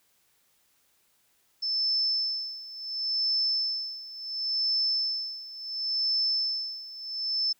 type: tone with tremolo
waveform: sine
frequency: 5274 Hz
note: E8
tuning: in tune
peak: -23 dBFS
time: 1.62-7.53 s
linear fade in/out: 10 ms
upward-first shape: sine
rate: 0.71 Hz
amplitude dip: 85%
effects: white hiss -68 dBFS RMS until 7.59 s